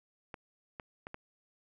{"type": "clicks", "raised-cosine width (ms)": 0.5, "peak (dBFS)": -27, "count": 4, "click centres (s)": [0.342, 0.798, 1.069, 1.144], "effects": []}